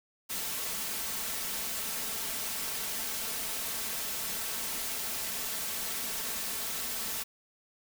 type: noise with comb filter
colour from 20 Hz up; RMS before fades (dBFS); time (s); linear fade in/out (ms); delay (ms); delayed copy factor
white; -35; 0.29-7.24; 20; 4.5; +0.5
effects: none